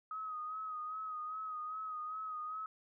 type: tone with vibrato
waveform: sine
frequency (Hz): 1260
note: D#6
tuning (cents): +21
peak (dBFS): -39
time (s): 0.11-2.66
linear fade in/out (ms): 2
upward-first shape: sine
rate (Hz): 2.5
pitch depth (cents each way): 41
effects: none